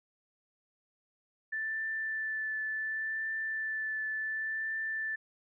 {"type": "tone with vibrato", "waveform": "sine", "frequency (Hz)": 1760, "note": "A6", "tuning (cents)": 0, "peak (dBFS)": -32, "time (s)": [1.52, 5.16], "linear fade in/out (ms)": 10, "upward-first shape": "triangle", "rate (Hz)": 0.69, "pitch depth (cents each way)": 15, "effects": []}